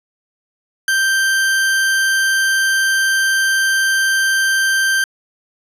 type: tone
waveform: 40% pulse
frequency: 1568 Hz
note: G6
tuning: in tune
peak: -12 dBFS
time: 0.88-5.04 s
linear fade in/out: 2 ms
effects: resampled to 32000 Hz + 8-bit